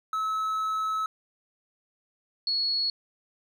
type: tone pair in turn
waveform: triangle / sine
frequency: 1295 / 4356 Hz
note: E6 / C#8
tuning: -31 / -31 cents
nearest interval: octave + major sixth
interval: 2100 cents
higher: second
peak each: -24 dBFS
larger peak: neither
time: 0.13-1.06 / 2.47-2.9 s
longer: first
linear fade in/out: 2 ms
effects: none